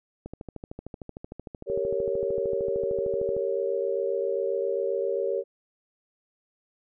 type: click train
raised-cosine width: 2 ms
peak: -24 dBFS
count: 42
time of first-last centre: 0.26-3.366 s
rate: 13.2 Hz
type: chord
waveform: sine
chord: G diminished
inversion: none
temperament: equal with one note detuned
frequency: 392 / 459.5 / 554.4 Hz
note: G4 / Bb4 / Db5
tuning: 0 / -25 / 0 cents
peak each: -29 dBFS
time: 1.66-5.44 s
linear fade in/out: 50 ms
effects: none